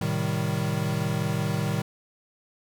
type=chord; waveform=square; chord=A half-diminished seventh; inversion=none; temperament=equal; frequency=110 / 130.81 / 155.56 / 196 Hz; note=A2 / C3 / Eb3 / G3; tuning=0 / 0 / 0 / 0 cents; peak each=-31 / -33 / -29 / -32 dBFS; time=0.01-1.82 s; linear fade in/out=5 ms; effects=none